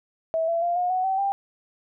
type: tone with pitch steps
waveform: sine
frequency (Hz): 650 / 671.8 / 694.2 / 717.5 / 741.5 / 766.3 / 792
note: E5 / E5 / F5 / F5 / F#5 / G5 / G5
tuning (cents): -24 / +33 / -11 / +47 / +4 / -40 / +18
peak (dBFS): -21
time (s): 0.34-1.32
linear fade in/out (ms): 0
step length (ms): 140
effects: none